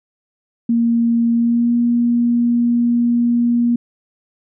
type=tone with pitch glide; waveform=sine; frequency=233.1 to 238 Hz; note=A#3 to A#3; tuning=0 to +36 cents; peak=-12 dBFS; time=0.69-3.76 s; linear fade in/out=5 ms; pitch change=+36 cents; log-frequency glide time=1.33-1.74 s; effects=none